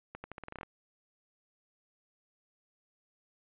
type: accelerating click train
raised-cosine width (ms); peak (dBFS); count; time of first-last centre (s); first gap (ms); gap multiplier
0.5; -27; 11; 0.15-0.632; 90; 0.85
effects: resampled to 8000 Hz